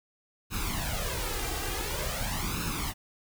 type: noise with flanger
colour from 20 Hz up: pink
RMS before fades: -32 dBFS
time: 0.5-2.94 s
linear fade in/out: 50 ms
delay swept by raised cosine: 0.76 to 2.56 ms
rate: 0.47 Hz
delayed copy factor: +0.75
effects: none